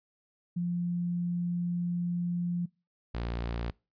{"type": "tone pair in turn", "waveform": ["sine", "sawtooth"], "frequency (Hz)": [174.61, 58.27], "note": ["F3", "A#1"], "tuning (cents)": [0, 0], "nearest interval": "octave + perfect fifth", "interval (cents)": 1900, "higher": "first", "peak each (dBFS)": -28, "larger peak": "neither", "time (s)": [[0.56, 2.66], [3.14, 3.71]], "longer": "first", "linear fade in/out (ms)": 10, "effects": ["noise-tail reverb RT60 0.3 s tail -25 dB re dry", "resampled to 11025 Hz"]}